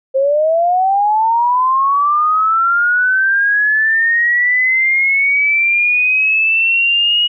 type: linear sweep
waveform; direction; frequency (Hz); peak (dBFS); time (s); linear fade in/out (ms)
sine; up; 524 to 2904; -10; 0.14-7.28; 20
effects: none